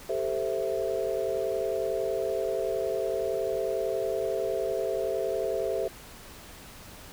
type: chord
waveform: sine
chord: A minor seventh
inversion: third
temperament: equal with one note detuned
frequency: 392 / 442.8 / 523.3 / 659.3 Hz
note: G4 / A4 / C5 / E5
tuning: 0 / +11 / 0 / 0 cents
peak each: -32 dBFS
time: 0.09-5.88 s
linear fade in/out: 5 ms
effects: pink hiss -47 dBFS RMS until 7.12 s